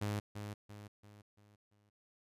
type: tone with echo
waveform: sawtooth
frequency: 103.83 Hz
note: G#2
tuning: in tune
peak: -31 dBFS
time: 0.01-0.2 s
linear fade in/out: 10 ms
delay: 340 ms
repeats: 5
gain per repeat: -7 dB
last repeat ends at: 1.9 s
effects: resampled to 32000 Hz